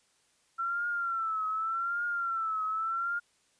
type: tone with vibrato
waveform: sine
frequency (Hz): 1348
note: E6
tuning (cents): +38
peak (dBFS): -29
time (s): 0.58-3.2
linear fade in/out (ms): 20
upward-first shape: triangle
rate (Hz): 0.85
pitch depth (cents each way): 98
effects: white hiss -69 dBFS RMS until 3.59 s + resampled to 22050 Hz